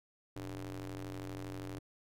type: ring-modulated tone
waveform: sawtooth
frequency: 92.5 Hz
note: F#2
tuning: in tune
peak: -34 dBFS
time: 0.36-1.79 s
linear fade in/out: 5 ms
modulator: 205 Hz
effects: AAC 64 kbps